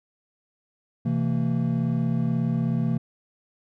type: tone cluster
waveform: triangle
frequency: 129.2 / 165.7 / 227.9 Hz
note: C3 / E3 / A#3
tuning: -21 / +9 / -39 cents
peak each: -24 dBFS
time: 1.05-2.98 s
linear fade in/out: 10 ms
effects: none